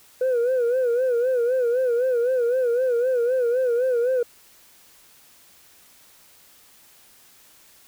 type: tone with vibrato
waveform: sine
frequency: 493.9 Hz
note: B4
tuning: in tune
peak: -16 dBFS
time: 0.21-4.23 s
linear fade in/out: 5 ms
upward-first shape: sine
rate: 3.9 Hz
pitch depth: 99 cents each way
effects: tanh soft clip ceiling -17 dBFS + white hiss -53 dBFS RMS until 7.87 s